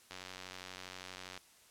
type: click train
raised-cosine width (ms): 0.2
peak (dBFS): -28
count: 118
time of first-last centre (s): 0.11-1.376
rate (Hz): 92.4
effects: white hiss -63 dBFS RMS until 1.7 s + low-pass 11000 Hz 12 dB/octave